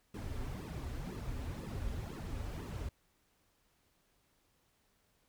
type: noise with flanger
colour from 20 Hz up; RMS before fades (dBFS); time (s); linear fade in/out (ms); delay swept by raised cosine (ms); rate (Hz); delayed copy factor
brown; -41; 0.14-2.89; 5; 1.3 to 6.4; 2; -1
effects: pink hiss -74 dBFS RMS until 5.28 s